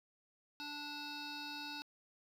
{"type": "tone with frequency modulation", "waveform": "sine", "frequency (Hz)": 2637, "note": "E7", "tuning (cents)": 0, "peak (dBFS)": -40, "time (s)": [0.6, 1.82], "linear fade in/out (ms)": 0, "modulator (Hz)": 586, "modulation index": 3.9, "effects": ["tanh soft clip ceiling -42 dBFS", "12-bit"]}